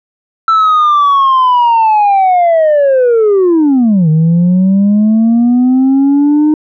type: linear two-way sweep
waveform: sine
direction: down then up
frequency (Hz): 1333 to 153.9 to 307.6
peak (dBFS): -3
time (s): 0.48-6.54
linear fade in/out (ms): 2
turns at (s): 4.09
effects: tanh soft clip ceiling -4 dBFS